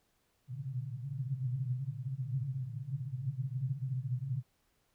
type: band-pass noise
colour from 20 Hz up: white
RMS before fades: -37 dBFS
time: 0.47-4.43 s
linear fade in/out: 50 ms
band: 120 to 140 Hz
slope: 96 dB/octave
effects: pink hiss -75 dBFS RMS until 4.94 s